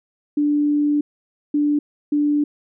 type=tone bursts at uneven times; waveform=sine; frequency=293.7 Hz; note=D4; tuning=in tune; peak=-15 dBFS; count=3; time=0.37-1.01 / 1.54-1.79 / 2.12-2.44 s; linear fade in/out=5 ms; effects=none